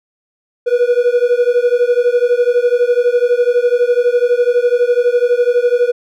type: beating tone pair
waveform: triangle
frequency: 480.2 / 492.2 Hz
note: B4 / B4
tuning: -49 / -6 cents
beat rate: 12 Hz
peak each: -11 dBFS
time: 0.66-5.92 s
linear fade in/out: 20 ms
effects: none